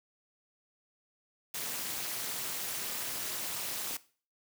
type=noise with amplitude modulation; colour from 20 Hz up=white; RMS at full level=-33 dBFS; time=1.54-3.97 s; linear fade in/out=5 ms; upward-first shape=sine; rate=244 Hz; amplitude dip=90%; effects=noise-tail reverb RT60 0.4 s tail -18 dB re dry + high-pass 100 Hz 12 dB/octave